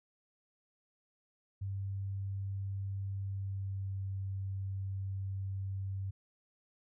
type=tone with pitch glide; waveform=sine; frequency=97.9 to 96.83 Hz; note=G2 to G2; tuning=-2 to -21 cents; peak=-35 dBFS; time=1.61-6.11 s; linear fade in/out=10 ms; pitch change=-19 cents; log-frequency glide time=3.22-4 s; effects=none